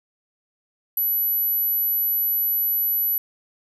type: tone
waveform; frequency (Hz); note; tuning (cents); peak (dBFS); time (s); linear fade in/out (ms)
sine; 11890; F#9; +7; -19; 0.97-3.18; 2
effects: 9-bit